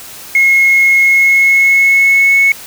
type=tone with pitch glide; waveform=sine; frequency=2165 to 2202 Hz; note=C#7 to C#7; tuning=-41 to -12 cents; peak=-4 dBFS; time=0.35-2.52 s; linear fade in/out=2 ms; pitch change=+29 cents; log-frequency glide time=1-2.38 s; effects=tanh soft clip ceiling -2 dBFS + white hiss -31 dBFS RMS until 2.66 s